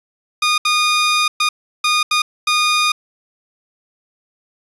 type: tone bursts at uneven times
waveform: 15% pulse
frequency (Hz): 1225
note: D#6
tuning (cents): -27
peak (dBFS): -7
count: 6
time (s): 0.42-0.58 / 0.65-1.28 / 1.4-1.49 / 1.84-2.03 / 2.11-2.22 / 2.47-2.92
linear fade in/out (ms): 5
effects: resampled to 24000 Hz + 8-bit